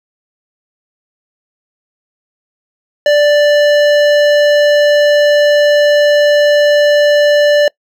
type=tone with hard clipping; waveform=triangle; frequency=587.3 Hz; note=D5; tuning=in tune; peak=-8 dBFS; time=3.06-7.68 s; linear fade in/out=2 ms; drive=18 dB; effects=noise-tail reverb RT60 0.1 s tail -25 dB re dry